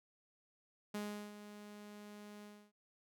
sawtooth tone with ADSR envelope, 207.7 Hz, G#3, in tune, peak -35 dBFS, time 0.94-2.72 s, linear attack 7 ms, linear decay 370 ms, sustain -12 dB, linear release 290 ms, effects none

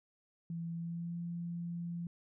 sine tone with pitch glide, 167.5 to 171.32 Hz, E3 to F3, +28 to -33 cents, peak -37 dBFS, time 0.5-2.07 s, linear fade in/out 2 ms, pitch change +39 cents, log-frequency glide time 0.74-1.17 s, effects none

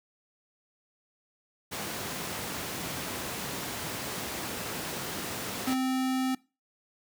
pink high-pass noise, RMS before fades -36 dBFS, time 1.71-5.75 s, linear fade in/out 20 ms, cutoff 130 Hz, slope 12 dB/octave
square tone, 260 Hz, C4, 11 cents flat, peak -27 dBFS, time 5.67-6.35 s, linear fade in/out 5 ms
effects noise-tail reverb RT60 0.3 s tail -22 dB re dry

